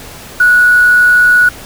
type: tone with quantisation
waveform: sine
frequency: 1466 Hz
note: F#6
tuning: 16 cents flat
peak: -4 dBFS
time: 0.4-1.49 s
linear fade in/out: 5 ms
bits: 4
effects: pink hiss -31 dBFS RMS until 1.65 s